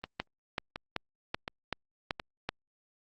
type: two click trains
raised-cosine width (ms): 0.3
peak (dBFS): -15 / -20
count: 7 / 4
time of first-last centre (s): 0.2-2.49 / 0.04-2.198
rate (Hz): 2.62 / 1.39
effects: Opus 24 kbps